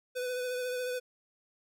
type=tone with vibrato; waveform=square; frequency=499.8 Hz; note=B4; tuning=21 cents sharp; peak=-33 dBFS; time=0.15-1 s; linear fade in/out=20 ms; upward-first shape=triangle; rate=14 Hz; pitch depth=28 cents each way; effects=none